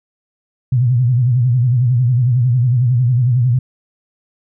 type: tone with vibrato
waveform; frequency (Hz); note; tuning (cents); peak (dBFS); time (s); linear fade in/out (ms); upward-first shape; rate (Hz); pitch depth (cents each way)
sine; 123.47; B2; 0; -10; 0.72-3.59; 5; sine; 11; 110
effects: none